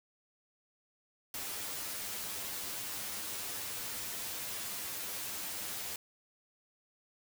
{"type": "noise with comb filter", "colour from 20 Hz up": "white", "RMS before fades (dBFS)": -40, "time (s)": [1.34, 5.96], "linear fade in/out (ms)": 2, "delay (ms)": 10, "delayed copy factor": 0.5, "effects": []}